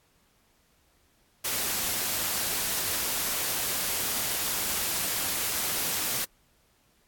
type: noise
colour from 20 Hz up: white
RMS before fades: -29 dBFS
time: 1.44-6.25 s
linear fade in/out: 10 ms
effects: pink hiss -66 dBFS RMS until 7.07 s + AAC 64 kbps